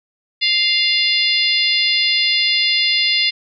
harmonic tone, 698.5 Hz, F5, in tune, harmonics 3 / 4 / 5 / 6 / 7, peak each -20 / -20 / -20 / -20 / -20 dBFS, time 0.41-3.31 s, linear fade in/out 20 ms, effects none

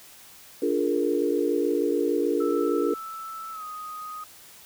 sine chord, Bb dominant seventh, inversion first, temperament just, 291.4 / 349.6 / 419.5 / 466.2 Hz, D4 / F4 / Ab4 / Bb4, -13 / +2 / +17 / 0 cents, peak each -27 dBFS, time 0.62-2.94 s, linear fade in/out 5 ms
sine tone with pitch glide, 1318.5 to 1247.4 Hz, E6 to D#6, 0 to +4 cents, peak -34 dBFS, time 2.4-4.24 s, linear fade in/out 5 ms, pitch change -96 cents, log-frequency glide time 3.52-3.64 s
effects white hiss -49 dBFS RMS until 4.65 s

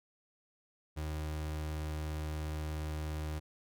35% pulse tone, 77 Hz, D#2, 17 cents flat, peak -34 dBFS, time 0.96-3.4 s, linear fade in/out 20 ms, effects none

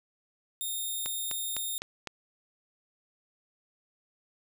5% pulse tone, 3670 Hz, A#7, 28 cents flat, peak -24 dBFS, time 0.61-1.78 s, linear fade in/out 0 ms
click train, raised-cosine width 0.2 ms, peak -18 dBFS, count 5, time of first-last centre 1.06-2.073 s, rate 3.95 Hz
effects none

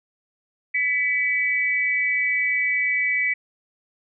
sine tone pair together, 1984 / 2283 Hz, B6 / D7, +7 / -50 cents, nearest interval major second, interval 243 cents, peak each -22 dBFS, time 0.74-3.34 s, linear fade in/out 10 ms, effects none

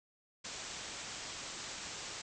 white low-pass noise, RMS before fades -45 dBFS, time 0.44-2.22 s, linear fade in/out 10 ms, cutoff 7900 Hz, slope 96 dB/octave, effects none

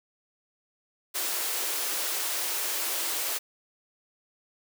white high-pass noise, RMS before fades -30 dBFS, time 1.14-3.39 s, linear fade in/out 20 ms, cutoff 300 Hz, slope 96 dB/octave, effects none

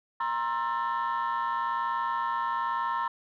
sine tone cluster, 937 / 1058 / 1332 / 1776 Hz, A#5 / C6 / E6 / A6, +9 / +19 / +18 / +16 cents, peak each -29 / -29 / -34 / -37 dBFS, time 0.2-3.08 s, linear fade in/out 5 ms, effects tanh soft clip ceiling -22 dBFS

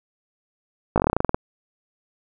slowing click train, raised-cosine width 1 ms, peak -4 dBFS, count 13, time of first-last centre 0.96-1.345 s, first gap 18 ms, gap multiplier 1.1, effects none

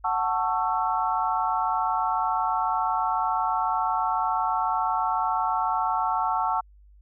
sine chord, F# minor seventh, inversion none, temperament just, 740 / 888 / 1110 / 1332 Hz, F#5 / A5 / C#6 / E6, 0 / +16 / +2 / +18 cents, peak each -28 / -26 / -29 / -29 dBFS, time 0.04-6.61 s, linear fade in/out 10 ms, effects added 50 Hz sine -50 dBFS peak until 7.01 s

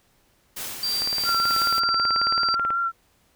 white noise with tremolo, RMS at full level -32 dBFS, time 0.56-1.8 s, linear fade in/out 10 ms, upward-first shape sine, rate 3.2 Hz, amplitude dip 40%
sine tone, 4700 Hz, D8, 1 cent sharp, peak -23 dBFS, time 0.83-2.55 s, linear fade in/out 2 ms
click train, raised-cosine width 0.5 ms, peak -17 dBFS, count 32, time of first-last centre 1.02-2.705 s, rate 18.4 Hz
sine tone with vibrato, 1367 Hz, F6, 37 cents flat, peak -21 dBFS, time 1.24-2.92 s, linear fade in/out 50 ms, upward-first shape sine, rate 5.3 Hz, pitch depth 20 cents each way
effects pink hiss -63 dBFS RMS until 3.35 s

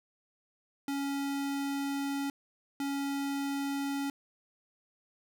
square tone bursts at uneven times, 278.9 Hz, C#4, 11 cents sharp, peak -32 dBFS, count 2, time 0.88-2.3 / 2.8-4.1 s, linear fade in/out 2 ms, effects none

